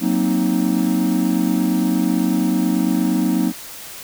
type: chord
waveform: triangle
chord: C half-diminished seventh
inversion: second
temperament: equal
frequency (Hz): 185 / 233.1 / 261.6 / 311.1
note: Gb3 / Bb3 / C4 / Eb4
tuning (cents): 0 / 0 / 0 / 0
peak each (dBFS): -19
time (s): 0-3.53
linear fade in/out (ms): 50
effects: white hiss -35 dBFS RMS until 4.03 s